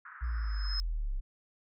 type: band-pass noise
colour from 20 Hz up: pink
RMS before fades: -49 dBFS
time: 0.05-0.8 s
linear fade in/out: 5 ms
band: 1200 to 1700 Hz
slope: 48 dB/octave
type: linear sweep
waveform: sine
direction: down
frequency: 61.4 to 30.97 Hz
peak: -30 dBFS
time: 0.21-1.21 s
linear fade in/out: 20 ms
type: tone with exponential growth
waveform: sine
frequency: 5140 Hz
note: E8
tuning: 45 cents flat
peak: -31 dBFS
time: 0.24-0.8 s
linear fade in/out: 0 ms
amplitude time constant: 120 ms
effects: none